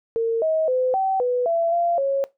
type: tone with pitch steps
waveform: sine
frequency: 456.7 / 635 / 510 / 768 / 494.5 / 671 / 688 / 549 Hz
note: A#4 / D#5 / C5 / G5 / B4 / E5 / F5 / C#5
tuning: -36 / +35 / -44 / -36 / +2 / +31 / -26 / -17 cents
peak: -18 dBFS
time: 0.16-2.24 s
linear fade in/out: 0 ms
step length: 260 ms
effects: noise-tail reverb RT60 0.2 s tail -20 dB re dry